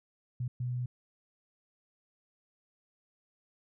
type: tone bursts at uneven times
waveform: sine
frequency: 123.9 Hz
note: B2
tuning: 6 cents sharp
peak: -31 dBFS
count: 2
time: 0.4-0.48 / 0.6-0.86 s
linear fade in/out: 5 ms
effects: none